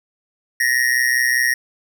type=tone with amplitude modulation; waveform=square; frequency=1868 Hz; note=A#6; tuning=3 cents sharp; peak=-12 dBFS; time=0.6-1.54 s; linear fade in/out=5 ms; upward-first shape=sine; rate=125 Hz; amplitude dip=80%; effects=none